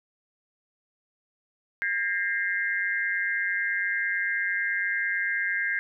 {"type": "tone cluster", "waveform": "sine", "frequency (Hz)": [1610, 1796, 1905, 2094], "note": ["G6", "A6", "A#6", "C7"], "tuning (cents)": [46, 35, 37, 1], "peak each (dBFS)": [-27, -34, -35, -30], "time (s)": [1.82, 5.79], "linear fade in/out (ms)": 0, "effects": []}